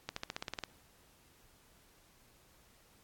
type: accelerating click train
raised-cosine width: 0.2 ms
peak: -20 dBFS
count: 10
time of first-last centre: 0.09-0.637 s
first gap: 74 ms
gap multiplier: 0.95
effects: pink hiss -65 dBFS RMS until 3.03 s + AAC 64 kbps